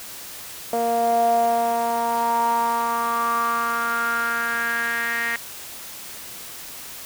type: tone with band-pass filter sweep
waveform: sawtooth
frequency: 233.1 Hz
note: A#3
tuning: in tune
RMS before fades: -22 dBFS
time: 0.73-5.36 s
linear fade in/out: 2 ms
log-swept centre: 610 to 1900 Hz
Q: 6.9
effects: white hiss -37 dBFS RMS until 7.05 s